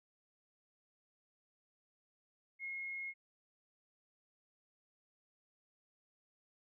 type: tone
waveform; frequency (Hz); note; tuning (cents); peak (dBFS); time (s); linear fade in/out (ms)
sine; 2158; C#7; -47; -40; 2.59-3.14; 50
effects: none